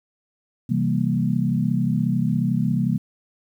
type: chord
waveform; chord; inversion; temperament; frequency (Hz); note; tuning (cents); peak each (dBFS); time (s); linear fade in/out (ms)
sine; C dominant seventh; none; equal; 130.81 / 164.81 / 196 / 233.1; C3 / E3 / G3 / Bb3; 0 / 0 / 0 / 0; -24; 0.69-2.98; 10
effects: 9-bit